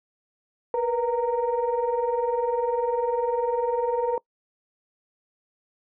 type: tone cluster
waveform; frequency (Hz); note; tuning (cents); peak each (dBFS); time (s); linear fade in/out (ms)
sine; 470.9 / 490.9 / 925; A#4 / B4 / A#5; +18 / -10 / -14; -27 / -24 / -27; 0.74-4.18; 2
effects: noise-tail reverb RT60 0.1 s tail -24 dB re dry + tanh soft clip ceiling -15 dBFS